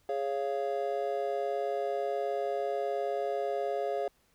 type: chord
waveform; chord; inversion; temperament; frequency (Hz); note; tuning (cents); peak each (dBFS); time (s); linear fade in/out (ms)
triangle; Db major; second; just; 415.8 / 554.4 / 693; Ab4 / Db5 / F5; +2 / 0 / -14; -32; 0.09-4.08; 2
effects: pink hiss -69 dBFS RMS until 4.34 s